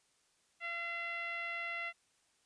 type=tone with low-pass filter; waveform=10% pulse; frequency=682 Hz; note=F5; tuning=41 cents flat; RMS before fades=-40 dBFS; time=0.6-1.93 s; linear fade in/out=50 ms; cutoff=2300 Hz; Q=4.3; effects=white hiss -73 dBFS RMS until 2.45 s + resampled to 22050 Hz